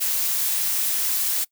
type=noise; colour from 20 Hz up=blue; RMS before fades=-23 dBFS; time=0-1.45 s; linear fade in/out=20 ms; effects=noise-tail reverb RT60 0.1 s tail -23 dB re dry